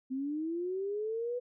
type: linear sweep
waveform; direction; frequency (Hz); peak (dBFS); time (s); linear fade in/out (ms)
sine; up; 255.5 to 497.3; -32; 0.1-1.4; 20
effects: none